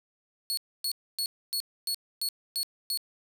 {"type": "tone bursts", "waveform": "sawtooth", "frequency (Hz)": 4372, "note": "C#8", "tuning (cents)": -25, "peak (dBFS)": -25, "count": 8, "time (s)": [0.5, 2.974], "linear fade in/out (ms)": 0, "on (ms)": 73, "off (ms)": 270, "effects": []}